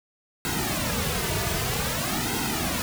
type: noise with flanger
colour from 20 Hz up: pink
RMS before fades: -27 dBFS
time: 0.45-2.82 s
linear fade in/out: 0 ms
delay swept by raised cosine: 1.7 to 3.8 ms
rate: 0.52 Hz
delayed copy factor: -0.95
effects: none